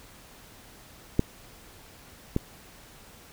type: clicks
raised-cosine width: 3 ms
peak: -7 / -11 dBFS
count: 2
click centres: 1.194 / 2.364 s
effects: pink hiss -51 dBFS RMS until 3.32 s